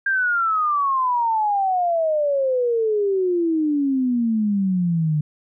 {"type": "exponential sweep", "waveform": "sine", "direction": "down", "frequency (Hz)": [1608, 148.3], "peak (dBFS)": -17, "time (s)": [0.06, 5.21], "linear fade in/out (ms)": 5, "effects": []}